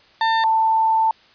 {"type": "tone pair in turn", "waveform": ["35% pulse", "sine"], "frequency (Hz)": [900, 889.1], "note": ["A5", "A5"], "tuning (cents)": [39, 18], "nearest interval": "unison", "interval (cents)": 21, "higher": "first", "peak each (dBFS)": -14, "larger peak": "neither", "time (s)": [[0.21, 0.44], [0.44, 1.11]], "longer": "second", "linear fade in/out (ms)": 2, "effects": ["white hiss -52 dBFS RMS until 1.34 s", "resampled to 11025 Hz"]}